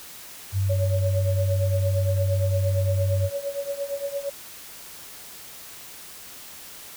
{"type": "tone", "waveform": "sine", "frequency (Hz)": 97.3, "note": "G2", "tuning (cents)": -12, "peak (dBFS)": -20, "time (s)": [0.52, 3.3], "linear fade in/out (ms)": 50}
{"type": "tone with tremolo", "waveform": "sine", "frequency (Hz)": 562, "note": "C#5", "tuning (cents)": 24, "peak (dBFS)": -23, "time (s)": [0.69, 4.3], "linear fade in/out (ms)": 10, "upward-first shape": "triangle", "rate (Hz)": 8.7, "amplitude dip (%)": 90}
{"effects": ["white hiss -42 dBFS RMS until 6.96 s"]}